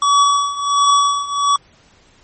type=tone with tremolo; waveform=square; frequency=1137 Hz; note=C#6; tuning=44 cents sharp; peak=-9 dBFS; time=0.02-1.56 s; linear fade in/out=2 ms; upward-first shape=triangle; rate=1.4 Hz; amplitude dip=85%; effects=pink hiss -51 dBFS RMS until 2.23 s + MP3 32 kbps